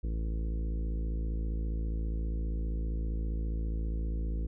harmonic tone with a mistuned harmonic, 55 Hz, A1, in tune, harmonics 1 / 2 / 3 / 4 / 5 / 6 / 7 / 8 / 9, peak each -30 / -47 / -43 / -48 / -48 / -48 / -59 / -53 / -55 dBFS, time 0.03-4.47 s, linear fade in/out 10 ms, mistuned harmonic 1, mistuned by +18 cents, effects none

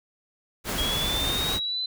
pink noise, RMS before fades -29 dBFS, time 0.64-1.6 s, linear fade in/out 50 ms
sine linear sweep, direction up, 3276 to 4056 Hz, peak -26 dBFS, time 0.78-1.86 s, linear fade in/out 5 ms
effects none

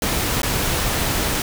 pink noise with dropouts, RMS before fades -21 dBFS, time 0.02-1.42 s, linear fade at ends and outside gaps 2 ms, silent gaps 0.419-0.431 s, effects none

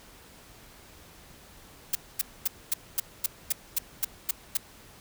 blue noise bursts, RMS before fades -25 dBFS, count 11, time 1.93-4.572 s, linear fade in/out 5 ms, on 22 ms, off 240 ms, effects pink hiss -52 dBFS RMS until 5 s

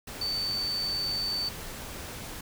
sine tone in noise, 4548 Hz, C#8, 44 cents sharp, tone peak -28 dBFS, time 0.21-1.49 s, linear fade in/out 5 ms, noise pink, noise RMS -40 dBFS, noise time 0.07-2.41 s, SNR +9 dB, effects none

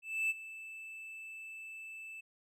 triangle tone with ADSR envelope, 2637 Hz, E7, in tune, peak -27 dBFS, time 0.02-2.21 s, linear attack 280 ms, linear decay 28 ms, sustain -16 dB, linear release 11 ms, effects none

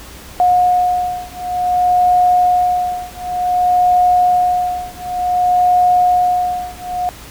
sine beating tone pair, 721 / 721.55 Hz, F#5 / F#5, -45 / -44 cents, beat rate 0.55 Hz, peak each -14 dBFS, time 0.4-7.09 s, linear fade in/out 0 ms, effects added 60 Hz sine -40 dBFS peak until 7.3 s + pink hiss -36 dBFS RMS until 7.3 s

